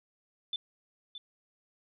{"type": "tone with echo", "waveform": "sine", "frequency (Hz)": 3520, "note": "A7", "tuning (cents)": 0, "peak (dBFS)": -31, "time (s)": [0.53, 0.56], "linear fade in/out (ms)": 2, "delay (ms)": 620, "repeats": 1, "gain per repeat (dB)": -10, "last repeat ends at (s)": 1.18, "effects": []}